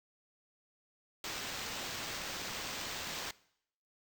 white noise with sample-and-hold, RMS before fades -41 dBFS, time 1.24-3.31 s, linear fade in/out 2 ms, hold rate 11025 Hz, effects noise-tail reverb RT60 0.7 s tail -21 dB re dry

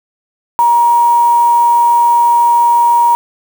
sine tone with quantisation, 947 Hz, A#5, 27 cents sharp, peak -6 dBFS, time 0.59-3.15 s, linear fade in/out 0 ms, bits 4, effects none

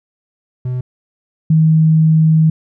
triangle / sine tone pair in turn, 126.1 / 158.6 Hz, B2 / D#3, +36 / +33 cents, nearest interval major third, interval 397 cents, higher second, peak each -15 / -7 dBFS, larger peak second, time 0.65-0.81 / 1.5-2.5 s, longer second, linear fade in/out 5 ms, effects none

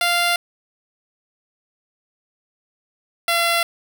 10% pulse tone pair in turn, 696 / 681.7 Hz, F5 / F5, -6 / -42 cents, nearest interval unison, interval 36 cents, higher first, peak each -8 dBFS, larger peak neither, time 0.01-0.36 / 3.28-3.63 s, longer neither, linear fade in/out 2 ms, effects none

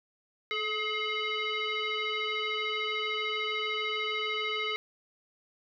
sine tone with frequency modulation, 431.7 Hz, A4, 33 cents flat, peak -29 dBFS, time 0.51-4.76 s, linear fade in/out 0 ms, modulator 850 Hz, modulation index 3.7, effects none

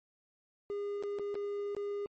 triangle tone with dropouts, 407 Hz, G#4, 35 cents flat, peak -32 dBFS, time 0.7-2.06 s, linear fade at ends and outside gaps 0 ms, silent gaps 1.026-1.036 / 1.187-1.195 / 1.344-1.353 / 1.749-1.766 s, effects MP3 32 kbps

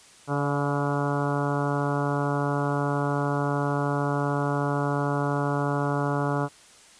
harmonic tone with a mistuned harmonic, 142.8 Hz, D3, 48 cents flat, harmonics 1 / 2 / 3 / 4 / 5 / 6 / 7 / 8 / 9 / 10, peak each -27 / -30 / -32 / -33 / -34 / -35 / -35 / -36 / -37 / -37 dBFS, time 0.27-6.49 s, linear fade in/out 50 ms, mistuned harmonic 4, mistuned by +25 cents, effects white hiss -52 dBFS RMS until 6.99 s + resampled to 22050 Hz

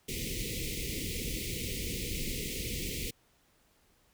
pink band-stop noise, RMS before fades -36 dBFS, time 0.08-3.11 s, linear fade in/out 10 ms, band 510 to 2000 Hz, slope 96 dB/octave, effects pink hiss -68 dBFS RMS until 4.13 s

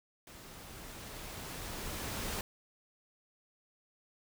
pink noise with level ramp, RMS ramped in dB -52 to -37 dBFS, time 0.27-2.41 s, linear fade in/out 2 ms, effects none

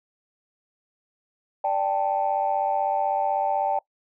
sine chord, D suspended fourth, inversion none, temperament equal, 587.3 / 784 / 880 Hz, D5 / G5 / A5, 0 / 0 / 0 cents, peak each -27 / -23 / -26 dBFS, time 1.64-3.79 s, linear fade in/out 5 ms, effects noise-tail reverb RT60 0.1 s tail -22 dB re dry + tanh soft clip ceiling -13 dBFS

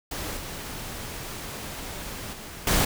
pink noise with level steps, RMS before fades -33 / -36 / -40 / -22 dBFS, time 0.11-2.85 s, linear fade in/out 5 ms, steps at 0.37 / 2.33 / 2.67 s, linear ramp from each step 2 ms, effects none

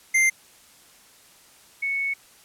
square / sine tone pair in turn, 2093 / 2212 Hz, C7 / C#7, 0 / -4 cents, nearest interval minor second, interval 96 cents, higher second, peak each -17 / -23 dBFS, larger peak first, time 0.14-0.3 / 1.82-2.14 s, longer second, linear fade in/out 10 ms, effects white hiss -53 dBFS RMS until 2.44 s + low-pass 12000 Hz 12 dB/octave

